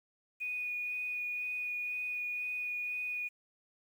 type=tone with vibrato; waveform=sine; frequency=2468 Hz; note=D#7; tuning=15 cents flat; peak=-34 dBFS; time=0.4-3.29 s; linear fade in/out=20 ms; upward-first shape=sine; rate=2 Hz; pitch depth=9 cents each way; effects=10-bit